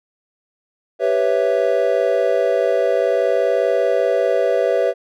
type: chord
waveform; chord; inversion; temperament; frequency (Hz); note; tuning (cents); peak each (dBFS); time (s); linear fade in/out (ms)
triangle; C# half-diminished seventh; second; equal; 392 / 493.9 / 554.4 / 659.3; G4 / B4 / C#5 / E5; 0 / 0 / 0 / 0; -20 / -17 / -18 / -18; 0.99-4.94; 50
effects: none